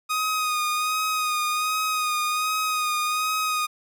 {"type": "tone with vibrato", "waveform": "sawtooth", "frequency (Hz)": 1244.5, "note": "D#6", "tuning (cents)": 0, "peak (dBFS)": -19, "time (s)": [0.09, 3.67], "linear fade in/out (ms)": 20, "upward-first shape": "sine", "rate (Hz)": 1.3, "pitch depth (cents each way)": 29, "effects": []}